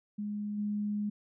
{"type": "tone with level steps", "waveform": "sine", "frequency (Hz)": 207.7, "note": "G#3", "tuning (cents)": 0, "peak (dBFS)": [-33, -30], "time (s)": [0.18, 1.1], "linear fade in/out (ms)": 10, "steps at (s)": 0.57, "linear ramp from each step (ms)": 20, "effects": []}